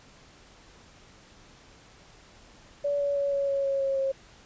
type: tone with pitch steps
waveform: sine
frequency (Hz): 573 / 568.1 / 563.2 / 558.3 / 553.5 / 548.7 / 544 / 539.3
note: D5 / C#5 / C#5 / C#5 / C#5 / C#5 / C#5 / C#5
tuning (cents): -43 / +42 / +27 / +12 / -3 / -18 / -33 / -48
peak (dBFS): -24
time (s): 2.84-4.12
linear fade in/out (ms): 10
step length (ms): 160
effects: pink hiss -54 dBFS RMS until 4.45 s + resampled to 16000 Hz